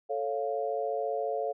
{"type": "chord", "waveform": "sine", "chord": "A augmented", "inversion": "none", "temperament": "equal", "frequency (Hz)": [440, 554.4, 698.5], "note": ["A4", "C#5", "E#5"], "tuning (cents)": [0, 0, 0], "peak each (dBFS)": -33, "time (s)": [0.09, 1.53], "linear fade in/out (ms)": 20, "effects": []}